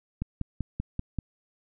click train, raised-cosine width 5 ms, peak -17 dBFS, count 6, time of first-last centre 0.22-1.187 s, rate 5.17 Hz, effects none

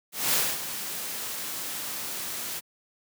white noise with ADSR envelope, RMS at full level -23 dBFS, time 0.12-2.61 s, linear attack 210 ms, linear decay 250 ms, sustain -11 dB, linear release 31 ms, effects high-pass 100 Hz 12 dB/octave

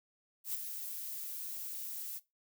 violet noise with ADSR envelope, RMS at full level -35 dBFS, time 0.44-2.2 s, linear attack 100 ms, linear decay 20 ms, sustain -7 dB, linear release 31 ms, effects noise-tail reverb RT60 0.2 s tail -18 dB re dry

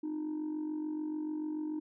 sine tone with amplitude modulation, 307 Hz, D#4, 23 cents flat, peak -29 dBFS, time 0.03-1.8 s, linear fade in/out 10 ms, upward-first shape sine, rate 46.9 Hz, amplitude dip 65%, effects tanh soft clip ceiling -31 dBFS

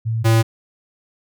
sine / square tone pair in turn, 112.9 / 112.9 Hz, A2 / A2, +45 / +45 cents, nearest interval unison, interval 0 cents, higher neither, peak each -18 / -12 dBFS, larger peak second, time 0.05-0.24 / 0.24-0.43 s, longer neither, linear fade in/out 20 ms, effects none

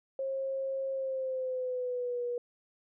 sine tone with pitch glide, 537 to 484 Hz, C5 to B4, +45 to -35 cents, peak -31 dBFS, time 0.19-2.38 s, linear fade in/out 2 ms, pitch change -180 cents, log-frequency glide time 0.92-2.24 s, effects none

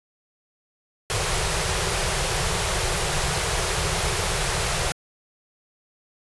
pink band-stop noise, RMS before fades -24 dBFS, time 1.1-4.92 s, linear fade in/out 0 ms, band 180 to 350 Hz, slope 96 dB/octave, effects resampled to 24000 Hz

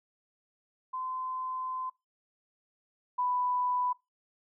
sine tone pair in turn, 1028 / 992.6 Hz, C6 / B5, -31 / +8 cents, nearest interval minor second, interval 61 cents, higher first, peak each -33 / -27 dBFS, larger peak second, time 0.93-1.9 / 3.18-3.93 s, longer first, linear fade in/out 10 ms, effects noise-tail reverb RT60 0.2 s tail -21 dB re dry

